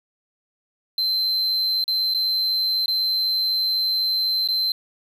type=tone with dropouts; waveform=triangle; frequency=4096 Hz; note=C8; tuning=38 cents flat; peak=-18 dBFS; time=0.98-4.72 s; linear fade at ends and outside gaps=2 ms; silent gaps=1.841-1.879 / 2.139-2.146 / 2.859-2.88 / 4.476-4.486 s; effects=none